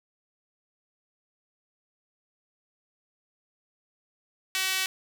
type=tone with high-pass filter; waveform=sawtooth; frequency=378.3 Hz; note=F#4; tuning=38 cents sharp; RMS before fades=-28 dBFS; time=4.55-4.86 s; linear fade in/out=0 ms; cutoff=2400 Hz; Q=1.2; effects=none